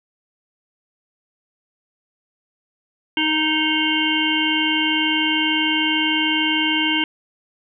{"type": "harmonic tone", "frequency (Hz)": 311.1, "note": "D#4", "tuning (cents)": 0, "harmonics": [1, 3, 5, 7, 9, 10], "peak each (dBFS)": [-22, -27, -27, -24, -22, -24], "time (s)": [3.17, 7.04], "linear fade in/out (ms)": 2, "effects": []}